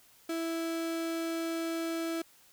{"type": "tone", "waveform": "35% pulse", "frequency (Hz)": 329.6, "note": "E4", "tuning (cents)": 0, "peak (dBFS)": -30, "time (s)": [0.29, 2.22], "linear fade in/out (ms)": 5, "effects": ["white hiss -61 dBFS RMS until 2.52 s"]}